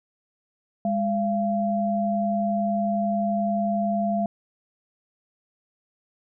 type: tone pair together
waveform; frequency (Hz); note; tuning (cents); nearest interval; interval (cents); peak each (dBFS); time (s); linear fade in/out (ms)
sine; 204.8 / 684; G#3 / F5; -24 / -36; octave + major sixth; 2088; -24; 0.85-4.26; 2
effects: none